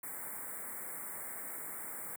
white band-stop noise, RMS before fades -43 dBFS, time 0.03-2.16 s, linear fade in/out 5 ms, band 2200 to 7700 Hz, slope 96 dB/octave, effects high-pass 150 Hz 12 dB/octave

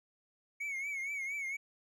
triangle tone with vibrato, 2217 Hz, C#7, in tune, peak -34 dBFS, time 0.6-1.57 s, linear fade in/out 10 ms, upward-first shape triangle, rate 4.3 Hz, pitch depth 95 cents each way, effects none

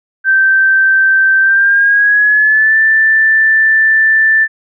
sine tone with pitch glide, 1557 to 1768 Hz, G6 to A6, -12 to +8 cents, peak -6 dBFS, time 0.24-4.48 s, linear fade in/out 50 ms, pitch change +220 cents, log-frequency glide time 1.4-2.77 s, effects none

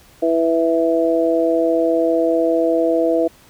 harmonic tone, 164.81 Hz, E3, in tune, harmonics 2 / 3 / 4, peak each -18 / -18 / -18 dBFS, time 0.22-3.28 s, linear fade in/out 10 ms, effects pink hiss -49 dBFS RMS until 3.49 s

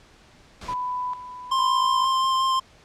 pink noise, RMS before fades -38 dBFS, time 0.61-0.74 s, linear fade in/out 5 ms
sine tone with tremolo, 996 Hz, B5, 14 cents sharp, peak -25 dBFS, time 0.68-2.16 s, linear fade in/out 10 ms, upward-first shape square, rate 1.1 Hz, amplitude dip 70%
square tone with vibrato, 1052 Hz, C6, 9 cents sharp, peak -20 dBFS, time 1.51-2.6 s, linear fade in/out 10 ms, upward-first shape sine, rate 5.6 Hz, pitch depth 10 cents each way
effects pink hiss -53 dBFS RMS until 2.84 s + low-pass 6000 Hz 12 dB/octave

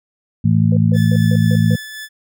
harmonic tone, 54.8 Hz, A1, 6 cents flat, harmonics 2 / 3 / 4, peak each -14 / -14 / -17 dBFS, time 0.44-1.76 s, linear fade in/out 10 ms
sine tone bursts, 498.7 Hz, B4, 17 cents sharp, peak -24 dBFS, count 6, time 0.72-1.752 s, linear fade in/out 2 ms, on 47 ms, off 150 ms
sawtooth tone with tremolo, 1735 Hz, A6, 25 cents flat, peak -24 dBFS, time 0.93-2.09 s, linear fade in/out 50 ms, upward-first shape sine, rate 3.9 Hz, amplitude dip 30%
effects none

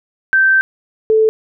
sine tone pair in turn, 1556 / 438.4 Hz, G6 / A4, -13 / -6 cents, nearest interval octave + minor seventh, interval 2193 cents, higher first, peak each -8 dBFS, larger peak neither, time 0.33-0.61 / 1.1-1.29 s, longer first, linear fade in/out 0 ms, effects none

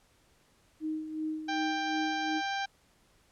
sine tone with tremolo, 312.1 Hz, D#4, 5 cents sharp, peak -30 dBFS, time 0.8-2.42 s, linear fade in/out 50 ms, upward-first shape sine, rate 2.7 Hz, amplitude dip 60%
harmonic tone, 789 Hz, G5, 11 cents sharp, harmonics 1 / 2 / 3 / 4 / 5 / 6 / 7 / 8, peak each -33 / -36 / -42 / -43 / -44 / -49 / -48 / -51 dBFS, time 1.48-2.66 s, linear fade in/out 10 ms
effects pink hiss -66 dBFS RMS until 3.31 s + low-pass 11000 Hz 12 dB/octave

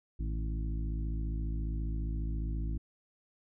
harmonic tone with a mistuned harmonic, 54.7 Hz, A1, 9 cents flat, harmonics 1 / 2 / 3 / 4 / 5 / 6, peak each -32 / -42 / -43 / -48 / -47 / -49 dBFS, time 0.19-2.78 s, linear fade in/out 10 ms, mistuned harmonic 3, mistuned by -73 cents, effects none

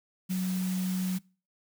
sine tone in noise, 185 Hz, F#3, in tune, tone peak -27 dBFS, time 0.29-1.19 s, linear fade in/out 20 ms, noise white, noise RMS -42 dBFS, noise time 0.29-1.19 s, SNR +12 dB, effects noise-tail reverb RT60 0.4 s tail -25 dB re dry

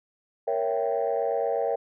sine chord, A# diminished seventh, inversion none, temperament equal with one note detuned, 466.2 / 554.4 / 662.7 / 784 Hz, A#4 / C#5 / E5 / G5, 0 / 0 / +9 / 0 cents, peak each -27 / -28 / -29 / -30 dBFS, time 0.47-1.76 s, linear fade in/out 10 ms, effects tanh soft clip ceiling -16 dBFS

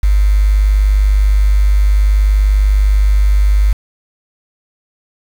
sine tone with quantisation, 50.3 Hz, G1, 45 cents sharp, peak -7 dBFS, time 0.03-3.73 s, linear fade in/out 5 ms, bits 5, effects none

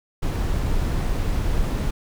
brown noise, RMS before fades -22 dBFS, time 0.22-1.91 s, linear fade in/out 10 ms, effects none

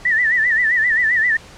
sine tone with vibrato, 1864.7 Hz, A#6, in tune, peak -13 dBFS, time 0.05-1.37 s, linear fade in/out 5 ms, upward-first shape sine, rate 7.6 Hz, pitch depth 120 cents each way, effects pink hiss -41 dBFS RMS until 1.57 s + low-pass 7000 Hz 12 dB/octave

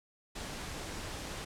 pink noise, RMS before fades -41 dBFS, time 0.35-1.45 s, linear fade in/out 10 ms, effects low-pass 9000 Hz 12 dB/octave

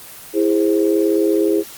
sine chord, E augmented, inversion none, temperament equal with one note detuned, 329.6 / 409.4 / 523.3 Hz, E4 / G#4 / B#4, 0 / -25 / 0 cents, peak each -16 / -16 / -22 dBFS, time 0.33-1.64 s, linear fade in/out 50 ms, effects white hiss -37 dBFS RMS until 1.77 s + Opus 24 kbps

